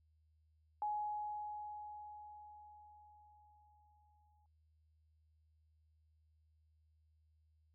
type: tone with exponential decay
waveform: sine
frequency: 839 Hz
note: G#5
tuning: 17 cents sharp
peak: -35 dBFS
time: 0.82-4.46 s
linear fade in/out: 1 ms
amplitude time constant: 790 ms
effects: added 78 Hz sine -70 dBFS peak until 7.74 s